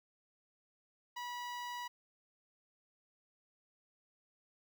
sawtooth tone with notch filter, 973 Hz, B5, 26 cents flat, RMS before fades -43 dBFS, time 1.16-1.88 s, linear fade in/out 10 ms, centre 9600 Hz, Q 0.85, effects 13-bit

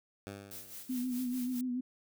10% pulse tone with exponential decay, 100 Hz, G2, 35 cents sharp, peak -32 dBFS, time 0.27-1.1 s, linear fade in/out 0 ms, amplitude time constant 180 ms
blue noise with tremolo, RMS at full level -45 dBFS, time 0.51-1.61 s, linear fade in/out 2 ms, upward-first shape sine, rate 4.8 Hz, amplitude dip 65%
sine tone with vibrato, 250 Hz, B3, 21 cents sharp, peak -32 dBFS, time 0.89-1.81 s, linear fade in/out 10 ms, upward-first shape sine, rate 6.9 Hz, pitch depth 45 cents each way
effects none

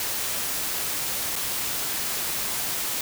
white noise with dropouts, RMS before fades -28 dBFS, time 0-3.01 s, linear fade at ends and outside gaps 1 ms, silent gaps 1.356-1.362 s, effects none

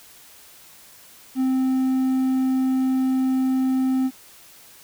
triangle tone, 261 Hz, C4, 4 cents flat, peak -16 dBFS, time 1.35-4.11 s, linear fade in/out 50 ms, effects white hiss -48 dBFS RMS until 4.83 s

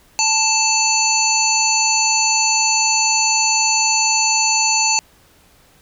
harmonic tone with a mistuned harmonic, 880 Hz, A5, in tune, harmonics 1 / 3 / 5 / 7 / 8, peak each -20 / -20 / -20 / -20 / -20 dBFS, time 0.19-4.99 s, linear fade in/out 0 ms, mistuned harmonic 5, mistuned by +25 cents, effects pink hiss -52 dBFS RMS until 5.81 s

